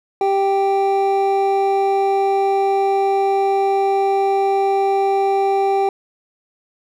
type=tone pair together; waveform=triangle; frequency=392.6 / 784 Hz; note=G4 / G5; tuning=+3 / 0 cents; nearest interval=octave; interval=1197 cents; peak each=-15 dBFS; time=0.21-5.89 s; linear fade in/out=2 ms; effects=none